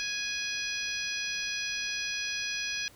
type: harmonic tone with a mistuned harmonic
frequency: 830.6 Hz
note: G#5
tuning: in tune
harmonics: 2 / 3 / 4 / 5 / 6 / 7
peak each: -38 / -35 / -40 / -41 / -39 / -40 dBFS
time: 0-2.88 s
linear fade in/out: 0 ms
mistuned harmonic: 7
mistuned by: +17 cents
effects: pink hiss -56 dBFS RMS until 2.95 s